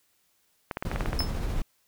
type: clicks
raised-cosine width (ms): 0.5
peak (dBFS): -15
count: 9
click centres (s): 0.712 / 0.771 / 0.825 / 0.915 / 0.96 / 1.008 / 1.059 / 1.131 / 1.205
type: noise with tremolo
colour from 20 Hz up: brown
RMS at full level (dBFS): -28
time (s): 0.85-1.62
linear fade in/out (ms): 2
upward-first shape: triangle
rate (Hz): 14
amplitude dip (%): 35
type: tone with exponential decay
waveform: 45% pulse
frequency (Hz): 5240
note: E8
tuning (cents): -11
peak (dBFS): -24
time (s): 1.19-1.32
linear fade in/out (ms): 2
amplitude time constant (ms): 28
effects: white hiss -69 dBFS RMS until 1.87 s